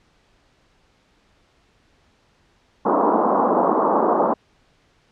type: band-pass noise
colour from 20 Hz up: white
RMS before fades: -18 dBFS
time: 2.85-4.34 s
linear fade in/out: 10 ms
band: 200 to 1100 Hz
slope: 48 dB/octave
effects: pink hiss -60 dBFS RMS until 5.11 s + low-pass 5000 Hz 12 dB/octave